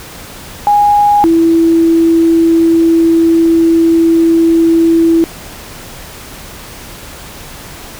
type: tone pair in turn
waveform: sine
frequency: 824 / 330.4 Hz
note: G#5 / E4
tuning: -14 / +4 cents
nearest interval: octave + major third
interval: 1582 cents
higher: first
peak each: -5 dBFS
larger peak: neither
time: 0.67-1.24 / 1.24-5.24 s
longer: second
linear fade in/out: 0 ms
effects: pink hiss -30 dBFS RMS until 7.99 s